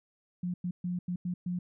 sine tone bursts at uneven times, 178 Hz, F3, 33 cents sharp, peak -30 dBFS, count 6, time 0.43-0.54 / 0.64-0.71 / 0.84-0.99 / 1.08-1.16 / 1.25-1.34 / 1.46-1.59 s, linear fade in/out 5 ms, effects none

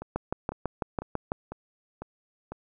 two click trains, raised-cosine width 1 ms, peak -14 / -23 dBFS, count 8 / 6, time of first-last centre 0.16-1.319 / 0.02-2.52 s, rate 6.04 / 2 Hz, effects none

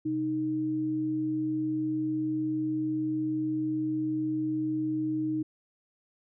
sine tone pair together, 130.8 / 311.1 Hz, C3 / D#4, 0 / 0 cents, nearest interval octave + minor third, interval 1500 cents, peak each -38 / -27 dBFS, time 0.05-5.43 s, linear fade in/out 10 ms, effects none

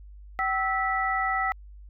sine tone cluster, 765 / 1308 / 1962 Hz, G5 / E6 / B6, -42 / -14 / -12 cents, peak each -28 dBFS, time 0.39-1.52 s, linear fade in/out 0 ms, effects added 50 Hz sine -43 dBFS peak until 1.89 s

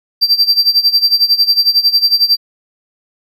triangle tone with tremolo, 4699 Hz, D8, in tune, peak -4 dBFS, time 0.21-2.37 s, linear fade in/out 20 ms, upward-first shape sine, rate 11 Hz, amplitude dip 85%, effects none

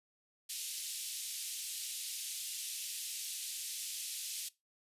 white band-pass noise, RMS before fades -42 dBFS, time 0.49-4.49 s, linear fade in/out 10 ms, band 2800 to 12000 Hz, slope 24 dB/octave, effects noise-tail reverb RT60 0.2 s tail -19 dB re dry + resampled to 32000 Hz

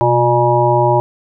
harmonic tone with a mistuned harmonic, 120 Hz, B2, 49 cents flat, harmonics 1 / 3 / 5 / 7 / 8, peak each -16 / -16 / -16 / -16 / -16 dBFS, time 0.01-1 s, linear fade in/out 0 ms, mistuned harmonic 1, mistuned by +80 cents, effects none

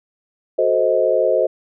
sine chord, F# diminished seventh, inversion none, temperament equal with one note detuned, 370 / 440 / 523.3 / 629.5 Hz, F#4 / A4 / C5 / Eb5, 0 / 0 / 0 / +20 cents, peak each -22 / -21 / -17 / -18 dBFS, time 0.58-1.47 s, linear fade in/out 10 ms, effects none

